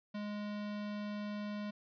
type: tone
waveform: square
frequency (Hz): 207.7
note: G#3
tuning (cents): 0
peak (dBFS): -39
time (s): 0.14-1.71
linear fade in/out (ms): 10
effects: resampled to 11025 Hz